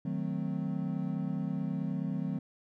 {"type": "chord", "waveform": "triangle", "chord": "D# diminished seventh", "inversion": "none", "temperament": "equal with one note detuned", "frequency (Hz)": [155.56, 185, 220, 259.1], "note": ["D#3", "F#3", "A3", "C4"], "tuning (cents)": [0, 0, 0, -17], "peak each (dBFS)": [-34, -33, -37, -36], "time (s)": [0.05, 2.39], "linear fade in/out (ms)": 5, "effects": []}